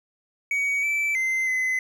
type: tone with pitch steps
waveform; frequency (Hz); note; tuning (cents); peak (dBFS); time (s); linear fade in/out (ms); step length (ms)
triangle; 2255 / 2321 / 2071 / 2037; C#7 / D7 / C7 / C7; +29 / -21 / -18 / -47; -20; 0.51-1.79; 2; 320
effects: none